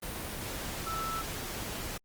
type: tone in noise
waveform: sine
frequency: 1318.5 Hz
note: E6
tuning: in tune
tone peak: -34 dBFS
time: 0.86-1.22 s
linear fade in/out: 10 ms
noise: pink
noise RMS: -38 dBFS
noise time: 0.02-1.98 s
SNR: +1 dB
effects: Opus 32 kbps